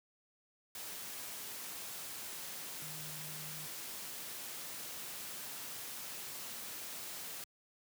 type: tone in noise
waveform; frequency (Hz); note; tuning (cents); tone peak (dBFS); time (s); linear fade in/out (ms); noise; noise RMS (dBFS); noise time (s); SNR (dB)
sine; 154.1; D#3; -16; -50; 2.82-3.66; 2; white; -45; 0.75-7.44; -8
effects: high-pass 100 Hz 12 dB/octave